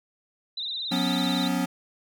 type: tone with vibrato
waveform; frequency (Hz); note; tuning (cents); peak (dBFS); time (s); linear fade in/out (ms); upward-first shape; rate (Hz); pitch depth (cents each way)
sine; 3821; A#7; +42; -29; 0.57-1.48; 5; sine; 18; 97
type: chord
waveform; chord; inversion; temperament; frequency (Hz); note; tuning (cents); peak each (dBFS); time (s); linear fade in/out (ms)
square; F# suspended fourth; none; equal with one note detuned; 181.4 / 246.9 / 277.2; F#3 / B3 / C#4; -34 / 0 / 0; -29; 0.91-1.66; 10
effects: none